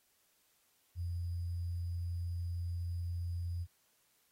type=tone with sample-and-hold; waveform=sine; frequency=86.6 Hz; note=F2; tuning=14 cents flat; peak=-35 dBFS; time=0.95-3.67 s; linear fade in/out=50 ms; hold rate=4900 Hz; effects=white hiss -73 dBFS RMS until 4.31 s + AAC 48 kbps